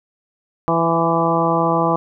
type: harmonic tone with a mistuned harmonic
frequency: 166.2 Hz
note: E3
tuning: 15 cents sharp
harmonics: 1 / 2 / 3 / 4 / 5 / 6 / 7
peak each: -22 / -22 / -22 / -22 / -22 / -22 / -22 dBFS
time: 0.68-1.96 s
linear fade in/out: 0 ms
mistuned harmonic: 6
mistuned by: +15 cents
effects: none